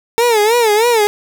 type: tone with vibrato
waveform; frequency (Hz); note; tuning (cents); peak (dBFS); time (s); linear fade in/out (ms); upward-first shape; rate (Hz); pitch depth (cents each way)
30% pulse; 448.1; A4; +32; -7; 0.18-1.07; 0; sine; 3.2; 140
effects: none